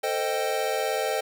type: chord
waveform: square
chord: A half-diminished seventh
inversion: none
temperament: equal with one note detuned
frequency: 446.7 / 523.3 / 622.3 / 784 Hz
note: A4 / C5 / Eb5 / G5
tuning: +26 / 0 / 0 / 0 cents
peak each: -31 dBFS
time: 0.03-1.21 s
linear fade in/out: 10 ms
effects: none

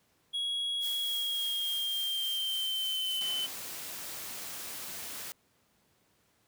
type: tone with pitch glide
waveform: triangle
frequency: 3322 to 3046 Hz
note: G#7 to F#7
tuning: 0 to +50 cents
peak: -29 dBFS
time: 0.33-3.47 s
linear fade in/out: 20 ms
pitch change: -150 cents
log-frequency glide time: 1.02-3.15 s
type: noise with tremolo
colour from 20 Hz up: blue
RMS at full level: -41 dBFS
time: 0.8-3.23 s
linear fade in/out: 50 ms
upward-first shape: sine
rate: 3.5 Hz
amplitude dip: 25%
type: noise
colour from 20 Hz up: white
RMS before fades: -41 dBFS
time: 3.21-5.32 s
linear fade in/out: 0 ms
effects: pink hiss -70 dBFS RMS until 6.47 s + high-pass 80 Hz 12 dB/octave

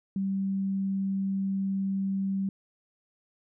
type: tone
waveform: sine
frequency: 194.2 Hz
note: G3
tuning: 16 cents flat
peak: -26 dBFS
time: 0.16-2.49 s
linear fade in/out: 2 ms
effects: none

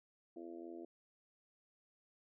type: harmonic tone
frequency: 84.5 Hz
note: E2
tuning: 43 cents sharp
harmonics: 3 / 4 / 5 / 6 / 7 / 8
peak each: -55 / -48 / -57 / -61 / -61 / -58 dBFS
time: 0.36-0.85 s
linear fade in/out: 5 ms
effects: none

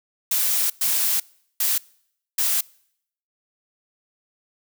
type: noise bursts at uneven times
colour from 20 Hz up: blue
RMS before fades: -21 dBFS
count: 4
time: 0.31-0.7 / 0.81-1.2 / 1.6-1.78 / 2.38-2.61 s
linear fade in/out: 5 ms
effects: noise-tail reverb RT60 0.7 s tail -25 dB re dry

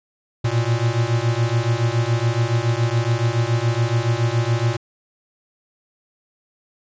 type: beating tone pair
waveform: square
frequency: 113.8 / 120.9 Hz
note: A#2 / B2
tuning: -41 / -36 cents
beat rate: 7.1 Hz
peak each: -21 dBFS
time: 0.44-4.77 s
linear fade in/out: 10 ms
effects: resampled to 16000 Hz

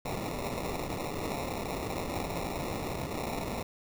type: noise with sample-and-hold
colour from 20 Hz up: blue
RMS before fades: -35 dBFS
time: 0.05-3.63 s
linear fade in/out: 5 ms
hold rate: 1575 Hz
effects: none

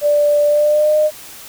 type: tone with pitch glide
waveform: sine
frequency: 587.3 to 610.5 Hz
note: D5 to D#5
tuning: 0 to -33 cents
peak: -10 dBFS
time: 0.01-1.11 s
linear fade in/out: 50 ms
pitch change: +67 cents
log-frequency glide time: 0.45-0.96 s
effects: white hiss -36 dBFS RMS until 1.48 s

